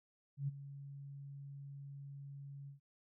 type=tone with ADSR envelope; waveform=sine; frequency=140 Hz; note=C#3; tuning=18 cents sharp; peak=-33 dBFS; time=0.37-2.8 s; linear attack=110 ms; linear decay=22 ms; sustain=-14 dB; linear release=120 ms; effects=none